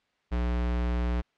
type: tone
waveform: square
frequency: 60 Hz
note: B1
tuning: 49 cents flat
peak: -26 dBFS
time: 0.31-1.22 s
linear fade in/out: 20 ms
effects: white hiss -71 dBFS RMS until 1.37 s + low-pass 3000 Hz 12 dB/octave